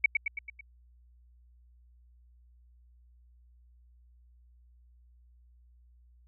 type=tone with echo; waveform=sine; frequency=2255 Hz; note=C#7; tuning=29 cents sharp; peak=-17 dBFS; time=0.04-0.06 s; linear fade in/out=5 ms; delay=110 ms; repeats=5; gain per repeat=-5 dB; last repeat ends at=0.61 s; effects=added 60 Hz sine -57 dBFS peak until 6.27 s